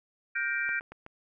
sine chord, G minor seventh, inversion third, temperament equal with one note detuned, 1427.1 / 1568 / 1864.7 / 2349 Hz, F6 / G6 / Bb6 / D7, +37 / 0 / 0 / 0 cents, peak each -35 / -31 / -36 / -33 dBFS, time 0.35-0.8 s, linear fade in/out 10 ms
clicks, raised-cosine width 0.5 ms, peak -29 dBFS, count 4, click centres 0.691 / 0.809 / 0.92 / 1.064 s
effects none

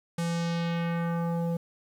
square tone with low-pass filter sweep, 169.1 Hz, E3, 44 cents sharp, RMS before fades -29 dBFS, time 0.18-1.57 s, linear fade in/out 5 ms, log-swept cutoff 10000 to 540 Hz, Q 1.4, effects 9-bit

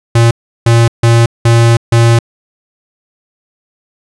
square tone bursts at uneven times, 116.54 Hz, A#2, in tune, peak -5 dBFS, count 5, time 0.15-0.31 / 0.66-0.88 / 1.03-1.26 / 1.45-1.77 / 1.92-2.19 s, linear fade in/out 5 ms, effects resampled to 24000 Hz

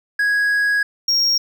triangle tone pair in turn, 1659 / 5577 Hz, G#6 / F8, -2 / -3 cents, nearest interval octave + major sixth, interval 2099 cents, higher second, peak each -13 dBFS, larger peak neither, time 0.19-0.83 / 1.08-1.38 s, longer first, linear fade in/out 5 ms, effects none

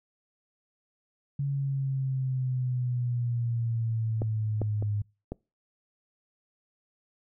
sine exponential sweep, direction down, 140.9 to 103 Hz, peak -26 dBFS, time 1.39-5.02 s, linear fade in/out 5 ms
clicks, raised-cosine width 2 ms, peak -18 / -17 / -23 / -20 dBFS, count 4, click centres 4.219 / 4.617 / 4.825 / 5.32 s
effects noise-tail reverb RT60 0.3 s tail -26 dB re dry

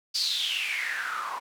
white noise with band-pass filter sweep, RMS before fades -30 dBFS, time 0.14-1.4 s, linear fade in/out 20 ms, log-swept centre 4900 to 950 Hz, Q 8.2, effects none

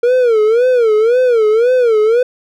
triangle tone with vibrato, 466.2 Hz, A#4, in tune, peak -6 dBFS, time 0.03-2.23 s, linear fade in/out 5 ms, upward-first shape sine, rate 1.9 Hz, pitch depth 160 cents each way, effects none

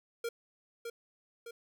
square tone with echo, 466.2 Hz, A#4, in tune, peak -34 dBFS, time 0.24-0.29 s, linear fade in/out 5 ms, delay 610 ms, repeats 2, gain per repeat -5 dB, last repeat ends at 1.51 s, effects none

